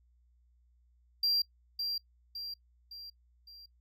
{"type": "tone with echo", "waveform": "triangle", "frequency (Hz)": 4743, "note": "D8", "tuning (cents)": 16, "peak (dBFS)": -25, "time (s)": [1.23, 1.42], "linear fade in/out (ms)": 5, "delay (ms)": 560, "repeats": 4, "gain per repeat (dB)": -6, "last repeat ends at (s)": 3.66, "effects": ["noise-tail reverb RT60 0.1 s tail -25 dB re dry", "added 60 Hz sine -64 dBFS peak until 3.8 s"]}